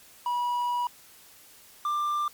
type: tone pair in turn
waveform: triangle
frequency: 971 / 1187.3 Hz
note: B5 / D6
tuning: -30 / +19 cents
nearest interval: minor third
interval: 349 cents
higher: second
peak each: -23 dBFS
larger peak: neither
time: 0.26-0.87 / 1.85-2.28 s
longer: first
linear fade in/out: 2 ms
effects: white hiss -53 dBFS RMS until 2.33 s + MP3 96 kbps